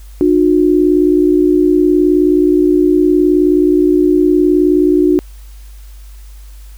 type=tone pair together; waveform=sine; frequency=301.4 / 360.6 Hz; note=D4 / F#4; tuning=+45 / -45 cents; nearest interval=minor third; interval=310 cents; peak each=-10 dBFS; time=0.21-5.19 s; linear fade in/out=0 ms; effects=added 50 Hz sine -31 dBFS peak until 6.77 s + white hiss -47 dBFS RMS until 6.77 s